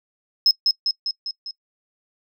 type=tone with echo; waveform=sine; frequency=5160 Hz; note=E8; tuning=38 cents flat; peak=-9 dBFS; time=0.46-0.51 s; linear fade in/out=2 ms; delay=200 ms; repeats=5; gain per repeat=-4 dB; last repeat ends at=1.51 s; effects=noise-tail reverb RT60 0.1 s tail -25 dB re dry + tanh soft clip ceiling -10 dBFS